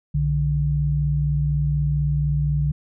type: tone pair together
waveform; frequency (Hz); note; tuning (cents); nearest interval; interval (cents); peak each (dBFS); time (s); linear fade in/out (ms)
sine; 62.72 / 146.83; B1 / D3; +27 / 0; octave + minor third; 1473; -24 / -19; 0.14-2.72; 10
effects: none